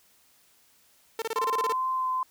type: tone bursts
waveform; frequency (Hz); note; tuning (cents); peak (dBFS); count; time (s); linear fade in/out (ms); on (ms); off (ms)
sawtooth; 449.7; A4; +38; -24; 10; 1.19-1.724; 2; 30; 26
type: tone with vibrato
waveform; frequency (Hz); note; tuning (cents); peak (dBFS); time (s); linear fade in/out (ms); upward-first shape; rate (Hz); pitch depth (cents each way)
sine; 1033; C6; -22; -25; 1.36-2.23; 2; sine; 2.3; 9
effects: white hiss -62 dBFS RMS until 2.3 s